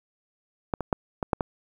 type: clicks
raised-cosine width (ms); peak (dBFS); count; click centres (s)
1; -11 / -15 / -8 / -13 / -7 / -11; 6; 0.738 / 0.807 / 0.928 / 1.228 / 1.332 / 1.408
effects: 8-bit